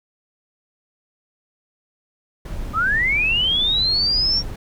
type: noise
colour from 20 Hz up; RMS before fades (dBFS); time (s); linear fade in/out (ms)
brown; -29; 2.45-4.56; 5
type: linear sweep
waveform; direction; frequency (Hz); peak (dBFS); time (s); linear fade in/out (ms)
sine; up; 1200 to 5588; -16; 2.73-4.43; 50
effects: none